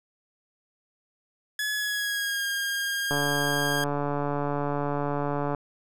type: tone with pitch glide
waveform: sawtooth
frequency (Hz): 1700 to 1616.7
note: G#6 to G#6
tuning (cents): +40 to -47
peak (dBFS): -23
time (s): 1.59-3.84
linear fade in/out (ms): 2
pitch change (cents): -87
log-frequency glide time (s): 1.72-2.45
type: click train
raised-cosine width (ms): 1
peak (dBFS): -15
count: 352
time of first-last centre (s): 3.11-5.547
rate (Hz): 144
effects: none